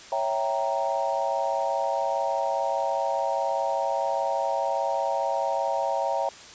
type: chord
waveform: sine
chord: C# diminished seventh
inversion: none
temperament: equal with one note detuned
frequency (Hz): 554.4 / 659.3 / 780.8 / 932.3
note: C#5 / E5 / G5 / Bb5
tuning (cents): 0 / 0 / -7 / 0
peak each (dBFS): -29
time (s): 0.12-6.29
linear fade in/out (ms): 2
effects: white hiss -45 dBFS RMS until 6.54 s + resampled to 16000 Hz